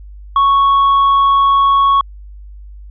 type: tone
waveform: triangle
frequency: 1108.7 Hz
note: C#6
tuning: in tune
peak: -6 dBFS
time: 0.36-2.01 s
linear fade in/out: 2 ms
effects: added 50 Hz sine -31 dBFS peak until 2.9 s + resampled to 11025 Hz